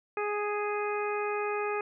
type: harmonic tone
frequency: 415.3 Hz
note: G#4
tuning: in tune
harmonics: 1 / 2 / 3 / 4 / 5 / 6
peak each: -31 / -36 / -36 / -42 / -43 / -39 dBFS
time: 0.17-1.81 s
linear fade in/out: 2 ms
effects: none